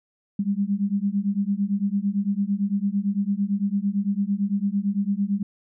sine beating tone pair, 196 / 204.9 Hz, G3 / G#3, 0 / -23 cents, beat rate 8.9 Hz, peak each -24 dBFS, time 0.39-5.43 s, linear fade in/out 5 ms, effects none

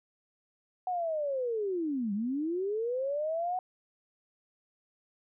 sine linear two-way sweep, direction down then up, 745 to 194.2 to 745 Hz, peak -29 dBFS, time 0.87-3.59 s, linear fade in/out 2 ms, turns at 2.13 s, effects none

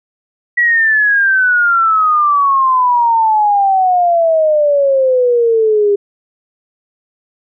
sine exponential sweep, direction down, 1941 to 401 Hz, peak -8 dBFS, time 0.57-5.96 s, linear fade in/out 10 ms, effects none

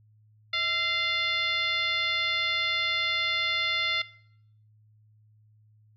sine tone with frequency modulation, 2794 Hz, F7, in tune, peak -25 dBFS, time 0.53-4.02 s, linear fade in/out 5 ms, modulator 717 Hz, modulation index 1.9, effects noise-tail reverb RT60 0.7 s tail -20 dB re dry + added 107 Hz sine -57 dBFS peak until 5.96 s

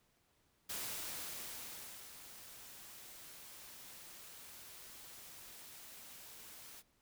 white noise with ADSR envelope, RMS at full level -42 dBFS, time 0.69-6.83 s, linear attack 10 ms, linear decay 1400 ms, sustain -12 dB, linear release 41 ms, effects pink hiss -75 dBFS RMS until 7.01 s

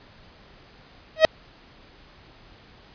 45% pulse tone with exponential growth, 634 Hz, D#5, 32 cents sharp, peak -6 dBFS, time 1.16-1.25 s, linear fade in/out 0 ms, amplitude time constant 19 ms, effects pink hiss -51 dBFS RMS until 2.94 s + resampled to 11025 Hz

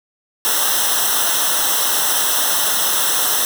white noise with comb filter, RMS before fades -17 dBFS, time 0.45-3.45 s, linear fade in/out 0 ms, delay 0.43 ms, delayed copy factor -0.95, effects none

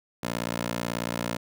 15% pulse tone with high-pass filter, 58.27 Hz, A#1, in tune, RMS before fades -31 dBFS, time 0.23-1.37 s, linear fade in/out 5 ms, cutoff 220 Hz, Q 0.58, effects none

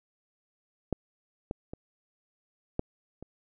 clicks, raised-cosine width 2 ms, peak -14 / -19 / -25 / -14 / -29 dBFS, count 5, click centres 0.927 / 1.511 / 1.735 / 2.794 / 3.226 s, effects none

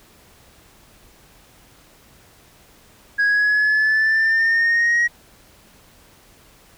sine exponential sweep, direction up, 1646 to 1903 Hz, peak -12 dBFS, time 3.18-5.08 s, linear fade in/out 20 ms, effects tanh soft clip ceiling -13 dBFS + pink hiss -51 dBFS RMS until 6.77 s

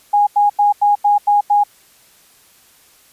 sine tone bursts, 823 Hz, G#5, 16 cents flat, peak -9 dBFS, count 7, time 0.13-1.638 s, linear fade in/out 10 ms, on 140 ms, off 88 ms, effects white hiss -50 dBFS RMS until 3.12 s + resampled to 32000 Hz

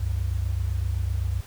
sine tone pair together, 67.09 / 94.9 Hz, C2 / F#2, +44 / +44 cents, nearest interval tritone, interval 600 cents, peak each -26 dBFS, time 0-1.41 s, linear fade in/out 10 ms, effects pink hiss -48 dBFS RMS until 1.46 s

